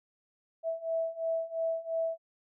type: beating tone pair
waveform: sine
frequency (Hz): 654 / 656.9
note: E5 / E5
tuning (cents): -14 / -6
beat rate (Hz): 2.9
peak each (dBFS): -34 / -32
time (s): 0.63-2.18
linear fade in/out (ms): 50
effects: none

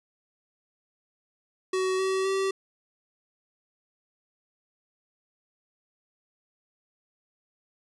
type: tone with pitch steps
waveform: square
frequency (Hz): 375 / 380.7 / 386.4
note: F#4 / F#4 / G4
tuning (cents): +23 / +49 / -25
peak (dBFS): -25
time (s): 1.73-2.51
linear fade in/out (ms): 5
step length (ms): 260
effects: resampled to 22050 Hz

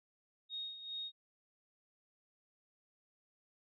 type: tone with tremolo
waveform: sine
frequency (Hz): 3731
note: A#7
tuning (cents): +1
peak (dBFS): -39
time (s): 0.49-1.12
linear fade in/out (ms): 50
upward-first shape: sine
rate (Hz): 2.5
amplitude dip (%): 65
effects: none

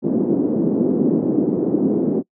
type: band-pass noise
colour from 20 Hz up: white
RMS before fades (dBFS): -18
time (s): 0.02-2.23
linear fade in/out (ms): 50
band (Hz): 200 to 350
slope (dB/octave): 24
effects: noise-tail reverb RT60 0.1 s tail -25 dB re dry

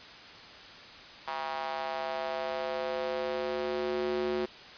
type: tone with high-pass filter sweep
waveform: square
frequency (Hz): 73.3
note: D2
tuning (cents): -3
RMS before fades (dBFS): -33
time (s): 1.27-4.46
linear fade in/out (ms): 10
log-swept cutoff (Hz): 890 to 330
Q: 3.1
effects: white hiss -48 dBFS RMS until 4.77 s + resampled to 11025 Hz

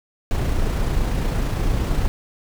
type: noise with amplitude modulation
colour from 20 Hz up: brown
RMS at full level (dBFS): -19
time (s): 0.31-2.08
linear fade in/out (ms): 0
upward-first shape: sine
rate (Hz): 28.8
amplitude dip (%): 30
effects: none

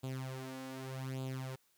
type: tone with flanger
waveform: sawtooth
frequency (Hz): 131.4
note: C3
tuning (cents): +8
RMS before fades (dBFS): -42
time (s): 0.03-1.56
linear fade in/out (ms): 10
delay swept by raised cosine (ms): 0.26 to 3.66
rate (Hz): 0.84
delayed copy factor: +0.75
effects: white hiss -73 dBFS RMS until 1.77 s

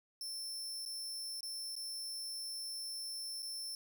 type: tone with dropouts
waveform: sawtooth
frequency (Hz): 5350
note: E8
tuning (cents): +25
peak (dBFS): -38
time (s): 0.21-3.75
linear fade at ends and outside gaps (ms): 1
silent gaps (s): 0.852-0.86 / 1.407-1.43 / 1.754-1.764 / 3.422-3.428
effects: none

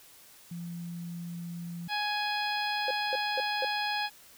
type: tone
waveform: sine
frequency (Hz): 171.7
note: F3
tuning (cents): -29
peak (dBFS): -36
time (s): 0.51-1.88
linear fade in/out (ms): 5
type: harmonic tone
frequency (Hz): 834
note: G#5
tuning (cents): +7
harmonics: 1 / 2 / 3 / 4 / 5 / 6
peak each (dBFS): -32 / -35 / -37 / -38 / -39 / -40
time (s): 1.88-4.1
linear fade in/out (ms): 50
type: tone bursts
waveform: triangle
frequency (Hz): 524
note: C5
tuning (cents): +2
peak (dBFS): -27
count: 4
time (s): 2.88-3.648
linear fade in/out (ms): 2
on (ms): 27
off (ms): 220
effects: white hiss -55 dBFS RMS until 4.37 s

